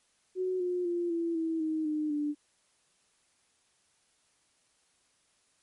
sine tone with pitch steps, 370 / 358.2 / 346.8 / 335.8 / 325.1 / 314.7 / 304.7 / 295 Hz, F#4 / F4 / F4 / E4 / E4 / D#4 / D#4 / D4, 0 / +44 / -12 / +32 / -24 / +20 / -36 / +8 cents, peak -28 dBFS, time 0.35-2.35 s, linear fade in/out 50 ms, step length 250 ms, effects white hiss -70 dBFS RMS until 5.62 s + MP3 48 kbps

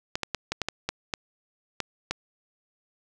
clicks, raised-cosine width 0.2 ms, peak -10 dBFS, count 10, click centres 0.155 / 0.233 / 0.347 / 0.52 / 0.617 / 0.686 / 0.89 / 1.138 / 1.803 / 2.11 s, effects none

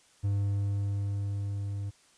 triangle tone with level ramp, 100.3 Hz, G2, 40 cents sharp, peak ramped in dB -23 to -30 dBFS, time 0.23-1.91 s, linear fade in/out 20 ms, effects white hiss -62 dBFS RMS until 2.17 s + resampled to 22050 Hz

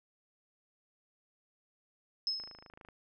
sine tone with exponential decay, 5180 Hz, E8, 31 cents flat, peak -28 dBFS, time 2.27-2.7 s, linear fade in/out 1 ms, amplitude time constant 93 ms
click train, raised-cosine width 0.5 ms, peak -37 dBFS, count 14, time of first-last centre 2.4-2.887 s, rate 26.7 Hz
effects none

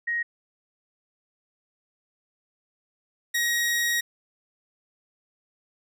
sine / sawtooth tone pair in turn, 1880 / 1890.9 Hz, A#6 / A#6, +14 / +24 cents, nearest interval unison, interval 10 cents, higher second, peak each -24 / -19 dBFS, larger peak second, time 0.07-0.23 / 3.34-4.01 s, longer second, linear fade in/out 10 ms, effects none

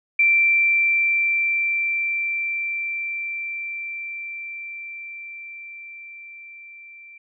sine tone with level ramp, 2349 Hz, D7, in tune, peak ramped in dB -13 to -41 dBFS, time 0.19-7.18 s, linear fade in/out 5 ms, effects none

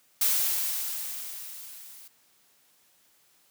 blue noise with level ramp, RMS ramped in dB -23 to -49 dBFS, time 0.21-2.08 s, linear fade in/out 5 ms, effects white hiss -64 dBFS RMS until 3.5 s + high-pass 100 Hz 12 dB/octave

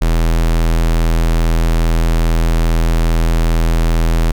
square tone, 41.2 Hz, E1, in tune, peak -11 dBFS, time 0.01-4.32 s, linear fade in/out 10 ms, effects none

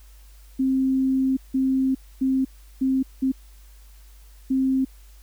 sine tone bursts at uneven times, 264.2 Hz, C4, 17 cents sharp, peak -18 dBFS, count 6, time 0.59-1.37 / 1.54-1.95 / 2.21-2.45 / 2.81-3.03 / 3.22-3.32 / 4.5-4.85 s, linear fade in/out 10 ms, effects added 50 Hz sine -45 dBFS peak until 5.22 s + white hiss -57 dBFS RMS until 5.22 s

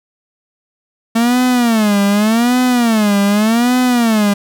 45% pulse tone with vibrato, 224.7 Hz, A3, 37 cents sharp, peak -10 dBFS, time 1.15-4.34 s, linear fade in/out 10 ms, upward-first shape sine, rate 0.85 Hz, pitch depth 200 cents each way, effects none

